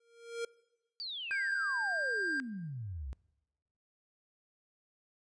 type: tone with exponential growth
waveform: square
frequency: 466.2 Hz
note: A#4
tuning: in tune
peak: -33 dBFS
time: 0-0.45 s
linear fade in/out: 5 ms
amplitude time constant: 97 ms
type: exponential sweep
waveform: sine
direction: down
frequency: 4729 to 60 Hz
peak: -38 dBFS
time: 1-3.13 s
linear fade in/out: 0 ms
type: tone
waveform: triangle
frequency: 1593 Hz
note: G6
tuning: 27 cents sharp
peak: -30 dBFS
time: 1.31-2.4 s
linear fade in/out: 0 ms
effects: noise-tail reverb RT60 1.0 s tail -23 dB re dry + resampled to 22050 Hz